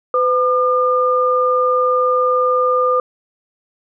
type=tone pair together; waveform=sine; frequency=505 / 1207 Hz; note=B4 / D6; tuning=+39 / +47 cents; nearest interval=octave + minor third; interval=1508 cents; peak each=-15 dBFS; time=0.14-3 s; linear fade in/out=2 ms; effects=none